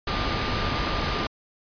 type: tone in noise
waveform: sine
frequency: 1200 Hz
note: D6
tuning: 37 cents sharp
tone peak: -33 dBFS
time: 0.07-1.27 s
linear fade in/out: 5 ms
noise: pink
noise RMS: -26 dBFS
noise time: 0.07-1.27 s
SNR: -10 dB
effects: resampled to 11025 Hz